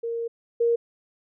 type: tone pair in turn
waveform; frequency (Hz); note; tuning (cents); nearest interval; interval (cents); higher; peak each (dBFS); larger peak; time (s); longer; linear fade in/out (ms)
sine; 464 / 468; A#4 / A#4; -8 / +7; unison; 15; second; -26 / -18; second; 0.03-0.28 / 0.6-0.76; first; 10
effects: none